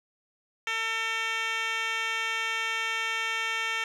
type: tone with band-pass filter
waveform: 10% pulse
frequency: 450 Hz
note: A4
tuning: 39 cents sharp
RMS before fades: -30 dBFS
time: 0.67-3.84 s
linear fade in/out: 2 ms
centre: 2600 Hz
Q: 1.3
effects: none